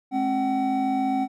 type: tone cluster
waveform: triangle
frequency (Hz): 213.7 / 268 / 756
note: G#3 / C4 / F#5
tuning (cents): +50 / +42 / +37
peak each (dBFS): -30 / -22 / -23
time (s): 0.11-1.28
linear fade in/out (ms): 50
effects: none